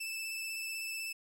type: tone with vibrato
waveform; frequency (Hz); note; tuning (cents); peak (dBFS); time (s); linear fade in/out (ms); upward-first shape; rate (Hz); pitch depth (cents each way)
sawtooth; 2637; E7; 0; -34; 0-1.13; 10; sine; 16; 16
effects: none